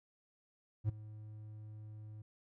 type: tone with ADSR envelope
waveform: triangle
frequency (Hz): 107.2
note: A2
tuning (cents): -45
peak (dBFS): -26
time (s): 0.84-2.22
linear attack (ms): 49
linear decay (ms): 12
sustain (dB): -19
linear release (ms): 4
effects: none